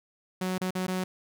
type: tone with dropouts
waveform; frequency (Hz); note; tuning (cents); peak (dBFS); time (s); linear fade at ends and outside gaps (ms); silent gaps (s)
sawtooth; 185; F#3; 0; -24; 0.41-1.04; 5; 0.581-0.613 / 0.707-0.751 / 0.868-0.88
effects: none